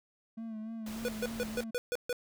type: tone with vibrato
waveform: triangle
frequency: 221.7 Hz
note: A3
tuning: 13 cents sharp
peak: -36 dBFS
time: 0.37-1.71 s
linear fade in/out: 10 ms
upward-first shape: sine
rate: 3.4 Hz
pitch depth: 46 cents each way
type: noise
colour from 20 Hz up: pink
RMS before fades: -46 dBFS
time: 0.86-1.64 s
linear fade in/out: 5 ms
type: tone bursts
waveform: square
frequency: 490 Hz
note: B4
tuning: 14 cents flat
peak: -31 dBFS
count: 7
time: 1.05-2.128 s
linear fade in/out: 0 ms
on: 34 ms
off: 140 ms
effects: none